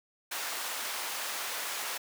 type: high-pass noise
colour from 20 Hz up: pink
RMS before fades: -36 dBFS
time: 0.31-1.98 s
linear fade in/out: 10 ms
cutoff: 860 Hz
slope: 12 dB/octave
effects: none